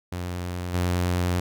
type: tone with level steps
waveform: sawtooth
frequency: 89 Hz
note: F2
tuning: 33 cents sharp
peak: -25 / -18 dBFS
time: 0.12-1.4 s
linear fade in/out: 5 ms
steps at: 0.73 s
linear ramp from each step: 20 ms
effects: none